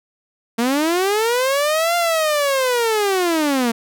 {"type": "linear two-way sweep", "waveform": "sawtooth", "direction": "up then down", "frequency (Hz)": [224.7, 698.5, 224.7], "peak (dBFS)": -12, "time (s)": [0.58, 3.72], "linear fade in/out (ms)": 10, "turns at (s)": 1.96, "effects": []}